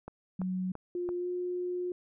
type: click train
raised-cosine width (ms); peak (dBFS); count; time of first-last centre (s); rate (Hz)
1; -27; 4; 0.08-1.09; 2.97
type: tone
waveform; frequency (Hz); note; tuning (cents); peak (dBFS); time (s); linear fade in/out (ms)
sine; 185; F#3; 0; -30; 0.39-0.72; 5
type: tone with pitch glide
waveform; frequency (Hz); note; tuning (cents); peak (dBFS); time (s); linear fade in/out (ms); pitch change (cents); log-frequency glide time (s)
sine; 353.6 to 358.3; F4 to F4; +22 to +44; -31; 0.95-1.92; 2; +22; 1.18-1.28
effects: none